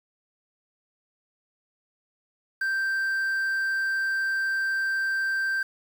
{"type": "tone with quantisation", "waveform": "triangle", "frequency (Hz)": 1568, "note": "G6", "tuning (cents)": 0, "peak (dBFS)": -22, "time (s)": [2.61, 5.63], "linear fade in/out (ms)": 5, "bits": 8, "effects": []}